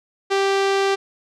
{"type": "tone with low-pass filter", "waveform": "sawtooth", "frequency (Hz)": 392, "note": "G4", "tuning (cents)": 0, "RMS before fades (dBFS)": -19, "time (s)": [0.3, 0.96], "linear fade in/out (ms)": 20, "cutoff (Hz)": 5200, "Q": 0.9, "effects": []}